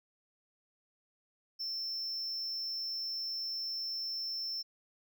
triangle tone with amplitude modulation, 5350 Hz, E8, 25 cents sharp, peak -32 dBFS, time 1.59-4.63 s, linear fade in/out 20 ms, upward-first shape sine, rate 228 Hz, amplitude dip 45%, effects none

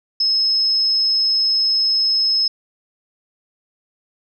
sine tone, 5180 Hz, E8, 31 cents flat, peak -14 dBFS, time 0.2-2.48 s, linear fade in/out 5 ms, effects none

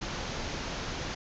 pink low-pass noise, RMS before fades -36 dBFS, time 0.01-1.15 s, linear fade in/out 10 ms, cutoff 6700 Hz, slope 96 dB/octave, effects none

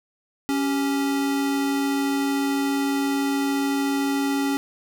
square tone pair together, 278.1 / 392 Hz, C#4 / G4, +6 / 0 cents, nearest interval tritone, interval 594 cents, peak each -22 / -32 dBFS, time 0.49-4.57 s, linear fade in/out 0 ms, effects none

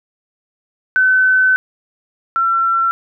sine tone pair in turn, 1518 / 1352.4 Hz, F#6 / E6, +44 / +44 cents, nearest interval major second, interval 200 cents, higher first, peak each -9 / -12 dBFS, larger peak first, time 0.96-1.56 / 2.36-2.91 s, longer first, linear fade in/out 0 ms, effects none

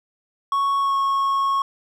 triangle tone with pitch glide, 1108.7 to 1097.2 Hz, C#6 to C#6, 0 to -18 cents, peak -16 dBFS, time 0.52-1.62 s, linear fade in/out 2 ms, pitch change -18 cents, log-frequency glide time 0.79-0.96 s, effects none

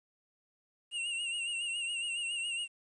square tone with vibrato, 2794 Hz, F7, in tune, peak -34 dBFS, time 0.91-2.68 s, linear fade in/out 50 ms, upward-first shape sine, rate 7.2 Hz, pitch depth 58 cents each way, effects resampled to 22050 Hz + 11-bit

